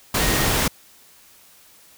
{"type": "tone in noise", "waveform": "sine", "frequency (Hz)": 1864.7, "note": "A#6", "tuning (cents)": 0, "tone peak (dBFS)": -30, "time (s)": [0.2, 0.47], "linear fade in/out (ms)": 5, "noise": "pink", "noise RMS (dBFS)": -20, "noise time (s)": [0.14, 0.68], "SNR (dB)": -13, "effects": ["white hiss -51 dBFS RMS until 1.97 s"]}